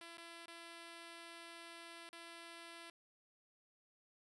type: tone with dropouts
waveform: 5% pulse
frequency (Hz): 336.7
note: E4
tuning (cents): +37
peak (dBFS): -40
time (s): 0.01-2.9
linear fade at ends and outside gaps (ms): 2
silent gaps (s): 0.172-0.18 / 0.459-0.48 / 2.091-2.129
effects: resampled to 24000 Hz